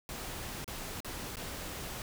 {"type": "noise with dropouts", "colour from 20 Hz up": "pink", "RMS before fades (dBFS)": -41, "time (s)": [0.09, 2.02], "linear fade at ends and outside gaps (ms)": 1, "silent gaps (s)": [[0.644, 0.678], [1.004, 1.046], [1.357, 1.369]], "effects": []}